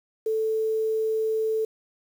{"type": "tone with quantisation", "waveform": "sine", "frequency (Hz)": 440, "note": "A4", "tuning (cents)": 0, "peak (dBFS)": -22, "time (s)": [0.26, 1.65], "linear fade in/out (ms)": 5, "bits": 8, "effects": []}